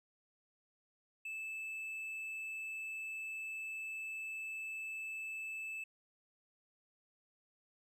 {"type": "tone", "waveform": "triangle", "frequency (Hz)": 2625, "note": "E7", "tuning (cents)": -8, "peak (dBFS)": -39, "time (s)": [1.25, 5.84], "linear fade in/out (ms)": 5, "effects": []}